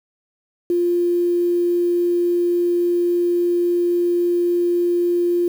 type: tone with quantisation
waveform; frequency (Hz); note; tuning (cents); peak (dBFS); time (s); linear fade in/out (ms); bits
sine; 349.2; F4; 0; -15; 0.7-5.48; 2; 7
effects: none